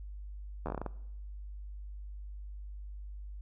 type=slowing click train; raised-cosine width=1 ms; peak=-22 dBFS; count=9; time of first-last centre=0.66-0.863 s; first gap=11 ms; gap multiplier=1.23; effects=noise-tail reverb RT60 0.8 s tail -19 dB re dry + added 50 Hz sine -41 dBFS peak until 3.41 s